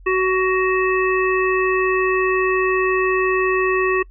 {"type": "harmonic tone", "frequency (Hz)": 373.8, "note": "F#4", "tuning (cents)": 18, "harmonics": [1, 3, 5, 7], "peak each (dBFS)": [-17, -22, -24, -25], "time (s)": [0.06, 4.03], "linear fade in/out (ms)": 10, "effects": ["noise-tail reverb RT60 0.1 s tail -24 dB re dry", "added 44 Hz sine -40 dBFS peak until 4.1 s"]}